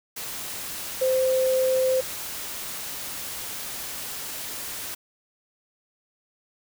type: tone in noise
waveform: sine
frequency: 519 Hz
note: C5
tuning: 14 cents flat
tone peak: -19 dBFS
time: 1.01-2.01 s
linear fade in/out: 10 ms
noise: white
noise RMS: -34 dBFS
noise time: 0.16-4.95 s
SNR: +12 dB
effects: none